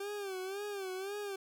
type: tone with vibrato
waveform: 40% pulse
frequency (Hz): 392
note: G4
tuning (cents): 0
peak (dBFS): -37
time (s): 0-1.36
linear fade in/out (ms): 5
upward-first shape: sine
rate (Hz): 1.9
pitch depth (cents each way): 98
effects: 12-bit